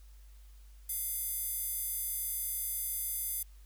square tone with high-pass filter, 698.5 Hz, F5, in tune, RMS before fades -36 dBFS, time 0.89-3.43 s, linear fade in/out 5 ms, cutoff 11000 Hz, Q 2.2, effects added 50 Hz sine -51 dBFS peak until 3.65 s + white hiss -67 dBFS RMS until 3.65 s

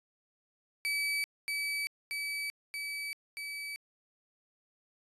35% pulse tone with echo, 2293 Hz, D7, 42 cents flat, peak -28 dBFS, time 0.85-1.24 s, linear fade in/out 0 ms, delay 630 ms, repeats 4, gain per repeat -2 dB, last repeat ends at 3.76 s, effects resampled to 32000 Hz

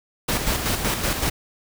pink noise with tremolo, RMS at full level -22 dBFS, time 0.28-1.3 s, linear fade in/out 10 ms, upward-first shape square, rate 5.3 Hz, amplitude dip 45%, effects none

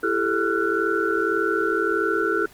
sine tone cluster, 335.9 / 398.1 / 439.9 / 1368 / 1481 Hz, E4 / G4 / A4 / F6 / F#6, +33 / +27 / 0 / -36 / +1 cents, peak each -26 dBFS, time 0.03-2.46 s, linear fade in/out 5 ms, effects pink hiss -50 dBFS RMS until 2.53 s + Opus 24 kbps

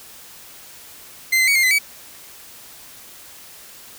40% pulse tone with pitch steps, 2074 / 2057 / 2242 / 2121 / 2027 / 2279 Hz, C7 / C7 / C#7 / C7 / B6 / C#7, -16 / -30 / +19 / +23 / +45 / +47 cents, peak -13 dBFS, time 1.32-1.788 s, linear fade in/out 10 ms, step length 78 ms, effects white hiss -42 dBFS RMS until 3.98 s

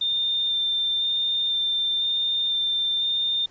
sine tone with vibrato, 3600 Hz, A7, 39 cents sharp, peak -21 dBFS, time 0.01-3.46 s, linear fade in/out 5 ms, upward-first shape square, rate 1 Hz, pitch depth 8 cents each way, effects pink hiss -55 dBFS RMS until 3.5 s + resampled to 16000 Hz

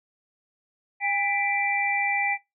sine tone cluster, 808 / 1983 / 2348 Hz, G#5 / B6 / D7, -48 / +7 / -1 cents, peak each -27 dBFS, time 1-2.38 s, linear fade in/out 50 ms, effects noise-tail reverb RT60 0.2 s tail -21 dB re dry

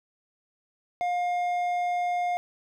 sine tone with hard clipping, 710 Hz, F5, 28 cents sharp, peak -26 dBFS, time 1.01-2.37 s, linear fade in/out 0 ms, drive 6 dB, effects none

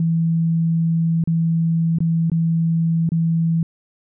sine tone with dropouts, 164.81 Hz, E3, in tune, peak -15 dBFS, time 0-3.63 s, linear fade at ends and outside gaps 2 ms, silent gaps 1.239-1.274 / 1.986-2.004 / 2.299-2.317 / 3.091-3.119 s, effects none

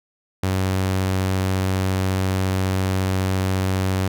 sawtooth tone, 94.5 Hz, F#2, 37 cents sharp, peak -15 dBFS, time 0.43-4.08 s, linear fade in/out 5 ms, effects none

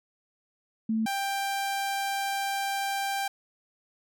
sine / sawtooth tone pair in turn, 221.5 / 789.3 Hz, A3 / G5, +12 / +12 cents, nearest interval octave + minor seventh, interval 2200 cents, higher second, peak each -24 dBFS, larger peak neither, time 0.89-1.06 / 1.06-3.28 s, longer second, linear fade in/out 5 ms, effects none

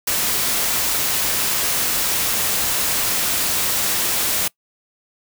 white noise, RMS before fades -20 dBFS, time 0.07-4.48 s, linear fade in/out 5 ms, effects noise-tail reverb RT60 0.1 s tail -23 dB re dry

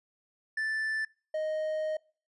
triangle tone pair in turn, 1760 / 622.3 Hz, A6 / D#5, 0 / 0 cents, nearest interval octave + tritone, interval 1800 cents, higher first, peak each -27 dBFS, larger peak neither, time 0.57-1.05 / 1.34-1.97 s, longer second, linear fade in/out 5 ms, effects noise-tail reverb RT60 0.4 s tail -25 dB re dry + resampled to 24000 Hz

